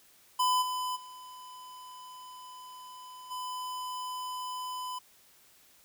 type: tone with level steps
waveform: square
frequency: 1006 Hz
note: B5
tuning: 32 cents sharp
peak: -25 / -32 / -46 / -36 dBFS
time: 0.39-4.99 s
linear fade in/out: 10 ms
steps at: 0.61 / 0.95 / 3.3 s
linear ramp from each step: 20 ms
effects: white hiss -61 dBFS RMS until 5.84 s